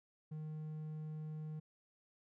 triangle tone, 154.7 Hz, D#3, 10 cents flat, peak -40 dBFS, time 0.31-1.6 s, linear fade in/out 10 ms, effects none

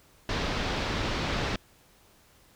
pink low-pass noise, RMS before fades -30 dBFS, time 0.29-1.56 s, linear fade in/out 2 ms, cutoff 4900 Hz, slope 24 dB/octave, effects pink hiss -60 dBFS RMS until 2.55 s

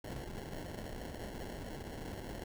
pink noise with sample-and-hold, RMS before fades -44 dBFS, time 0.04-2.44 s, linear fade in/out 5 ms, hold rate 1225 Hz, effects none

